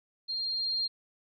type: tone with level ramp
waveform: sine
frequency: 4205 Hz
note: C8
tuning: 8 cents sharp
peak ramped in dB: -31 to -27 dBFS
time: 0.28-0.88 s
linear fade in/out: 20 ms
effects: none